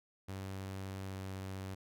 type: tone with pitch glide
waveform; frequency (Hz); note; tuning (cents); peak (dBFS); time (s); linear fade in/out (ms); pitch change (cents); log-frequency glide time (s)
sawtooth; 96.2 to 95.54; G2 to G2; -32 to -44; -37; 0.28-1.75; 10; -12; 1.07-1.13
effects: none